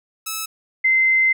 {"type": "tone pair in turn", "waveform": ["5% pulse", "sine"], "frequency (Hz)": [1301, 2071], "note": ["E6", "C7"], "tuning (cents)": [-23, -18], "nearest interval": "minor sixth", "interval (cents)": 805, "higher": "second", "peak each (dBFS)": -13, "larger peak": "neither", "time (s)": [[0.26, 0.46], [0.84, 1.33]], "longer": "second", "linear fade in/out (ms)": 10, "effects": []}